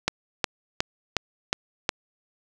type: click train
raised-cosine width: 0.2 ms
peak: -4 dBFS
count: 6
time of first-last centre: 0.08-1.892 s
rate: 2.76 Hz
effects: none